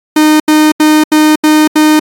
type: tone bursts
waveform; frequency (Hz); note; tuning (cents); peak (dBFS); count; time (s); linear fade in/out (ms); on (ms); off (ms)
45% pulse; 307; D#4; -23; -4; 6; 0.16-1.995; 5; 240; 79
effects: AAC 64 kbps